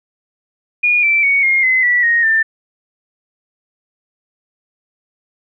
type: tone with pitch steps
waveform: sine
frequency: 2440 / 2334 / 2232 / 2135 / 2042 / 1953.5 / 1868.5 / 1787.2 Hz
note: D#7 / D7 / C#7 / C7 / C7 / B6 / A#6 / A6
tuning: -34 / -11 / +11 / +34 / -43 / -19 / +4 / +27 cents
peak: -10 dBFS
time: 0.83-2.43 s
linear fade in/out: 10 ms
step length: 200 ms
effects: none